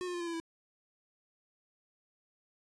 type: tone with pitch steps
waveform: square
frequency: 362.9 / 356 / 349.3 / 342.7 / 336.3 / 329.9 Hz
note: F#4 / F4 / F4 / F4 / E4 / E4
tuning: -34 / +33 / 0 / -33 / +35 / +1 cents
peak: -36 dBFS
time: 0.01-0.4 s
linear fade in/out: 0 ms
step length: 65 ms
effects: resampled to 22050 Hz